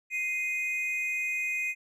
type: tone pair together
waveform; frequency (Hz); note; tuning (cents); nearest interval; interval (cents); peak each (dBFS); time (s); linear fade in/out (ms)
triangle; 2093 / 2489; C7 / D#7; 0 / 0; minor third; 300; -32 / -28; 0.1-1.75; 50
effects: none